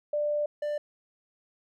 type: tone pair in turn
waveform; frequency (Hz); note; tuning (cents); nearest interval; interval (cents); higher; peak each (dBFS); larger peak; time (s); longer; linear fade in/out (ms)
sine / triangle; 592 / 592; D5 / D5; +14 / +14; unison; 0; neither; -25 / -26; first; 0.13-0.46 / 0.62-0.78; first; 5
effects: none